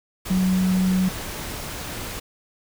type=tone in noise; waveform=sine; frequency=185.7 Hz; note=F#3; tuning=7 cents sharp; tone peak=-17 dBFS; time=0.3-1.09 s; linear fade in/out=10 ms; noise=pink; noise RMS=-32 dBFS; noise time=0.25-2.2 s; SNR=+12 dB; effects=none